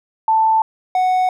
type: tone pair in turn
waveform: sine / triangle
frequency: 884 / 739.7 Hz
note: A5 / F#5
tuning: +8 / -1 cents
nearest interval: minor third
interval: 309 cents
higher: first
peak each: -11 dBFS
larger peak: neither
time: 0.28-0.62 / 0.95-1.29 s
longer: neither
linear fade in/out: 2 ms
effects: none